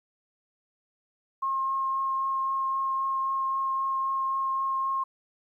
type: tone with vibrato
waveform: sine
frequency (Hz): 1072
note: C6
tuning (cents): +42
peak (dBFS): -25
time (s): 1.42-5.04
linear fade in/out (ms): 10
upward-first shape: triangle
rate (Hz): 3.8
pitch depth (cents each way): 10
effects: 11-bit